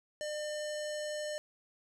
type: tone with low-pass filter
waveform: square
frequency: 602 Hz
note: D5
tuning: 43 cents sharp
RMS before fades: -38 dBFS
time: 0.21-1.38 s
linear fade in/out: 0 ms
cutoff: 7600 Hz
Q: 2
effects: none